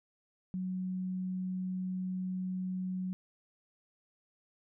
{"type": "tone", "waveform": "sine", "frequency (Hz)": 185, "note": "F#3", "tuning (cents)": 0, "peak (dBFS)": -33, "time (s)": [0.54, 3.13], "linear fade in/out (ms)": 0, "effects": []}